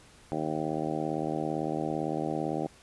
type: harmonic tone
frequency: 77.78 Hz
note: D#2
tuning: in tune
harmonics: 2 / 3 / 4 / 5 / 6 / 7 / 8 / 9 / 10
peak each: -37 / -38 / -34 / -37 / -41 / -38 / -40 / -39 / -38 dBFS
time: 0.32-2.67 s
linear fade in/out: 0 ms
effects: pink hiss -56 dBFS RMS until 2.82 s + resampled to 24000 Hz